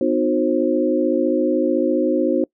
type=tone cluster; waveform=sine; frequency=251.6 / 307.3 / 361.3 / 531 Hz; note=B3 / D#4 / F#4 / C5; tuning=+32 / -21 / -41 / +25 cents; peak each=-22 / -20 / -21 / -21 dBFS; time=0.01-2.44 s; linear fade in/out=2 ms; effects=noise-tail reverb RT60 0.1 s tail -25 dB re dry